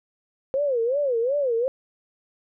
sine tone with vibrato, 516 Hz, C5, 24 cents flat, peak -20 dBFS, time 0.54-1.68 s, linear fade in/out 0 ms, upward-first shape sine, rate 2.7 Hz, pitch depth 220 cents each way, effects none

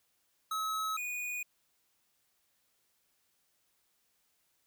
square tone pair in turn, 1286 / 2462 Hz, E6 / D#7, -43 / -19 cents, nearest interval major seventh, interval 1124 cents, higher second, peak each -33 / -36 dBFS, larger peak first, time 0.51-0.97 / 0.97-1.43 s, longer neither, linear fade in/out 5 ms, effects white hiss -75 dBFS RMS until 4.66 s

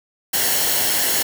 white noise with comb filter, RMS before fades -19 dBFS, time 0.33-1.23 s, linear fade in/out 10 ms, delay 0.82 ms, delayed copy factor -0.5, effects none

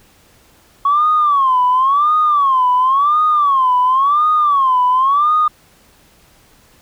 sine tone with vibrato, 1108.7 Hz, C#6, in tune, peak -9 dBFS, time 0.85-5.48 s, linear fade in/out 5 ms, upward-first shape sine, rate 0.94 Hz, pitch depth 190 cents each way, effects tanh soft clip ceiling -5 dBFS + pink hiss -50 dBFS RMS until 6.81 s

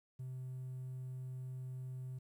triangle tone, 128.8 Hz, C3, 27 cents flat, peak -39 dBFS, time 0.19-2.19 s, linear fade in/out 10 ms, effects tanh soft clip ceiling -37 dBFS + 12-bit

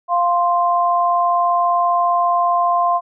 sine tone pair together, 698.5 / 1046.6 Hz, F5 / C6, 0 / 0 cents, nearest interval perfect fifth, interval 700 cents, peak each -16 dBFS, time 0.08-3.01 s, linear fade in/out 50 ms, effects none

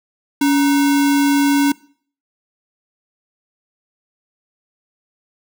sine tone with sample-and-hold, 282.5 Hz, C#4, 33 cents sharp, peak -11 dBFS, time 0.41-1.72 s, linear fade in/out 5 ms, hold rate 1225 Hz, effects noise-tail reverb RT60 0.5 s tail -22 dB re dry

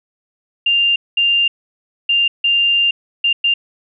sine tone bursts at uneven times, 2794 Hz, F7, in tune, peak -11 dBFS, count 6, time 0.66-0.96 / 1.17-1.48 / 2.09-2.28 / 2.44-2.91 / 3.24-3.33 / 3.44-3.54 s, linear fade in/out 5 ms, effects none

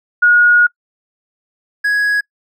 sine / triangle tone pair in turn, 1444 / 1666.2 Hz, F#6 / G#6, -43 / +5 cents, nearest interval major second, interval 248 cents, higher second, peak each -6 / -10 dBFS, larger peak first, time 0.22-0.67 / 1.84-2.21 s, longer first, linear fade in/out 10 ms, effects noise-tail reverb RT60 0.1 s tail -26 dB re dry

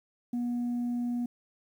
sine tone, 241.5 Hz, B3, 39 cents flat, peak -26 dBFS, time 0.33-1.26 s, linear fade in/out 5 ms, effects tanh soft clip ceiling -27 dBFS + 10-bit

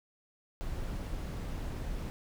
brown noise, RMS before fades -37 dBFS, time 0.61-2.1 s, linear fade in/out 0 ms, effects none

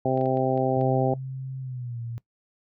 harmonic tone, 130.81 Hz, C3, in tune, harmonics 1 / 2 / 3 / 4 / 5 / 6, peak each -28 / -28 / -28 / -28 / -28 / -28 dBFS, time 0.05-1.14 s, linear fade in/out 5 ms
clicks, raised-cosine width 0.3 ms, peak -33 dBFS, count 6, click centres 0.175 / 0.212 / 0.258 / 0.372 / 0.576 / 0.812 s
sine tone with pitch glide, 132 to 116.92 Hz, C3 to A#2, +16 to +6 cents, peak -31 dBFS, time 0.77-2.18 s, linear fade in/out 0 ms, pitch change -210 cents, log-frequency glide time 1.6-2 s
effects noise-tail reverb RT60 0.1 s tail -20 dB re dry

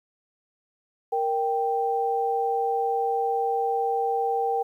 sine tone pair together, 466.2 / 784 Hz, A#4 / G5, 0 / 0 cents, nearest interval major sixth, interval 900 cents, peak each -26 / -24 dBFS, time 1.12-4.63 s, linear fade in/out 10 ms, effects 10-bit

